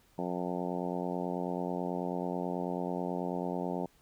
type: harmonic tone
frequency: 89.2 Hz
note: F2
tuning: 37 cents sharp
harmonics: 2 / 3 / 4 / 5 / 6 / 7 / 8 / 9 / 10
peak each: -37 / -39 / -40 / -41 / -42 / -42 / -43 / -44 / -44 dBFS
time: 0.18-3.86 s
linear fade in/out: 5 ms
effects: pink hiss -66 dBFS RMS until 4.01 s